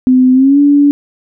sine tone with pitch glide, 255.6 to 286.9 Hz, C4 to D4, -40 to -40 cents, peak -4 dBFS, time 0.07-0.91 s, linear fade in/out 0 ms, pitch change +200 cents, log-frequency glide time 0.33-0.59 s, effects none

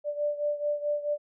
sine beating tone pair, 587.3 / 591.9 Hz, D5 / D5, 0 / +13 cents, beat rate 4.6 Hz, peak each -28 / -32 dBFS, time 0.04-1.18 s, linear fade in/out 50 ms, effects none

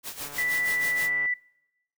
white noise with tremolo, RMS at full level -34 dBFS, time 0.03-1.11 s, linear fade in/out 50 ms, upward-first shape sine, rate 6.3 Hz, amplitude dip 75%
click train, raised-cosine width 0.5 ms, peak -29 dBFS, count 152, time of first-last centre 0.21-1.259 s, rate 144 Hz
sine tone, 1975.5 Hz, B6, in tune, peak -24 dBFS, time 0.38-1.34 s, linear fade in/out 5 ms
effects noise-tail reverb RT60 0.9 s tail -23 dB re dry

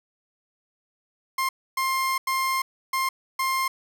30% pulse tone bursts at uneven times, 1058 Hz, C6, 19 cents sharp, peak -20 dBFS, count 5, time 1.38-1.49 / 1.77-2.18 / 2.27-2.62 / 2.93-3.09 / 3.39-3.68 s, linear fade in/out 5 ms, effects none

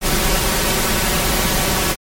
pink noise with comb filter, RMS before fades -17 dBFS, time 0.01-1.96 s, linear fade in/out 50 ms, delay 5.3 ms, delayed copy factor +0.55, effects MP3 64 kbps

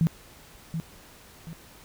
sine tone with echo, 163.4 Hz, E3, 15 cents flat, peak -18 dBFS, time 0.01-0.07 s, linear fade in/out 0 ms, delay 730 ms, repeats 2, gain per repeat -9 dB, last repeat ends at 1.53 s, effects pink hiss -51 dBFS RMS until 1.84 s

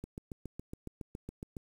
click train, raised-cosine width 3 ms, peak -28 dBFS, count 12, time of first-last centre 0.04-1.568 s, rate 7.2 Hz, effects 9-bit

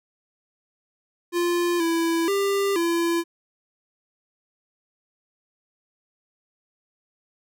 square tone with pitch steps, 347.9 / 332.2 / 397.3 / 338.4 Hz, F4 / E4 / G4 / E4, -7 / +13 / +23 / +45 cents, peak -21 dBFS, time 1.32-3.24 s, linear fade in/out 50 ms, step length 480 ms, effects none

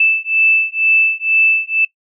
sine beating tone pair, 2637 / 2639.1 Hz, E7 / E7, 0 / +1 cents, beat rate 2.1 Hz, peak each -14 dBFS, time 0-1.85 s, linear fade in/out 5 ms, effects noise-tail reverb RT60 0.1 s tail -20 dB re dry

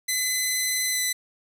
10% pulse tone with pitch glide, 2022 to 2003 Hz, B6 to B6, +40 to +24 cents, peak -14 dBFS, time 0.08-1.13 s, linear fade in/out 10 ms, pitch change -16 cents, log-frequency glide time 0.91-1 s, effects none

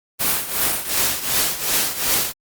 white noise with tremolo, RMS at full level -17 dBFS, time 0.19-2.33 s, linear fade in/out 20 ms, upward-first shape triangle, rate 2.7 Hz, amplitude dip 80%, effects Opus 32 kbps

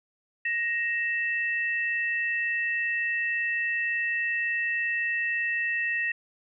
sine tone pair together, 1874.5 / 2651 Hz, A#6 / E7, +9 / +9 cents, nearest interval tritone, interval 600 cents, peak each -26 / -31 dBFS, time 0.45-6.12 s, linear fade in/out 5 ms, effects none

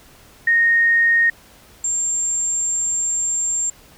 sine tone pair in turn, 1855 / 7384 Hz, A#6 / A#8, -9 / -17 cents, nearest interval 2 octaves, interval 2392 cents, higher second, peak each -12 / -18 dBFS, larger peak first, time 0.47-1.3 / 1.84-3.7 s, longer second, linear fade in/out 5 ms, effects pink hiss -48 dBFS RMS until 3.97 s

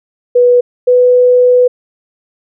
sine tone pair in turn, 490 / 496.3 Hz, B4 / B4, -14 / +8 cents, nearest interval unison, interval 22 cents, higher second, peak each -4 dBFS, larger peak neither, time 0.35-0.61 / 0.87-1.68 s, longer second, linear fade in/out 10 ms, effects none

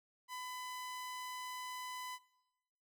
sawtooth tone, 1004 Hz, B5, 28 cents sharp, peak -39 dBFS, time 0.28-2.19 s, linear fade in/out 50 ms, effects noise-tail reverb RT60 1.0 s tail -22 dB re dry

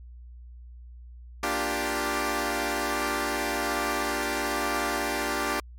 10% pulse chord, G minor seventh, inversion first, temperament equal, 233.1 / 293.7 / 349.2 / 392 Hz, Bb3 / D4 / F4 / G4, 0 / 0 / 0 / 0 cents, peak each -27 / -22 / -25 / -22 dBFS, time 1.43-5.6 s, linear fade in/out 2 ms, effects added 60 Hz sine -42 dBFS peak until 5.78 s + MP3 64 kbps

